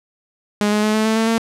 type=tone with pitch steps; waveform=sawtooth; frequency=207.7 / 210.8 / 214 / 217.3 / 220.6 / 223.9 / 227.3 Hz; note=G#3 / G#3 / A3 / A3 / A3 / A3 / A#3; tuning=0 / +26 / -48 / -21 / +5 / +30 / -43 cents; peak=-11 dBFS; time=0.61-1.38 s; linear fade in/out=0 ms; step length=110 ms; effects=low-pass 10000 Hz 12 dB/octave